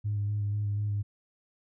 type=tone with vibrato; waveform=sine; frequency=103.3 Hz; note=G#2; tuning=9 cents flat; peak=-26 dBFS; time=0.04-1.03 s; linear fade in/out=20 ms; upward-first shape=square; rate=4.1 Hz; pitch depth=17 cents each way; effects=tanh soft clip ceiling -23 dBFS